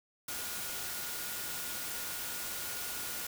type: tone in noise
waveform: sine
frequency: 1438 Hz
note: F#6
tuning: 50 cents flat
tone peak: -49 dBFS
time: 0.28-3.27 s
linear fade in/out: 5 ms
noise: white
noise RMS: -39 dBFS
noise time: 0.28-3.27 s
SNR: -13 dB
effects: none